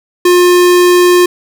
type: tone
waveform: square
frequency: 356 Hz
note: F4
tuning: 33 cents sharp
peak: -5 dBFS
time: 0.25-1.26 s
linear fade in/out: 5 ms
effects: none